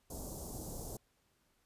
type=band-stop noise; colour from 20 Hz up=pink; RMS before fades=-44 dBFS; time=0.1-0.97 s; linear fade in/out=5 ms; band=790 to 5900 Hz; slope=24 dB/octave; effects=pink hiss -75 dBFS RMS until 1.65 s + resampled to 32000 Hz